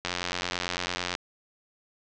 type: click train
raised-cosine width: 0.2 ms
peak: -11 dBFS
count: 99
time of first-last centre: 0.05-1.151 s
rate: 89 Hz
effects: low-pass 7000 Hz 12 dB/octave